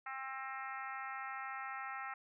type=harmonic tone with a mistuned harmonic; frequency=266 Hz; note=C4; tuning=29 cents sharp; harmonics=3 / 4 / 5 / 6 / 7 / 8 / 9 / 10; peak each=-47 / -51 / -45 / -55 / -48 / -52 / -57 / -59 dBFS; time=0.06-2.14 s; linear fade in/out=5 ms; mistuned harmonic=10; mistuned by=-15 cents; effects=none